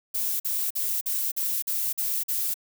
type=noise bursts; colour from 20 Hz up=violet; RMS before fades=-27 dBFS; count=8; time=0.14-2.542 s; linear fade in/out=10 ms; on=260 ms; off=46 ms; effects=none